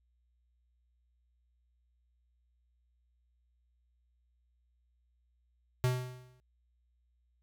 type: tone with exponential decay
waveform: square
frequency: 126.1 Hz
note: B2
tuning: 36 cents sharp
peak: -25 dBFS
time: 5.84-6.4 s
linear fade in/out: 0 ms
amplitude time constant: 120 ms
effects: added 60 Hz sine -70 dBFS peak until 7.42 s